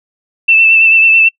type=tone with vibrato; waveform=sine; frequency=2657 Hz; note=E7; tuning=13 cents sharp; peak=-4 dBFS; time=0.48-1.29 s; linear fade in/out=10 ms; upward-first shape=sine; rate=9.1 Hz; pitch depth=26 cents each way; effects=noise-tail reverb RT60 0.1 s tail -25 dB re dry